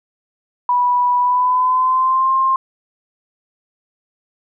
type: tone with pitch glide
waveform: sine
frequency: 982 to 1058.6 Hz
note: B5 to C6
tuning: -10 to +20 cents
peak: -12 dBFS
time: 0.69-2.56 s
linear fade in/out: 2 ms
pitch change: +130 cents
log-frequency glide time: 1.19-2.32 s
effects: none